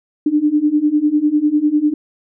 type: beating tone pair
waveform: sine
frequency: 293.7 / 303.7 Hz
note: D4 / D#4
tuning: 0 / -42 cents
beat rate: 10 Hz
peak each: -16 / -14 dBFS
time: 0.26-1.94 s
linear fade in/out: 5 ms
effects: none